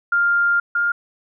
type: tone pair in turn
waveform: sine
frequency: 1400 / 1407.8 Hz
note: F6 / F6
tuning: +4 / +13 cents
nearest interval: unison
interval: 9 cents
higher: second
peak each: -14 / -16 dBFS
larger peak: first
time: 0.12-0.6 / 0.75-0.92 s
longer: first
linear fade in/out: 5 ms
effects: none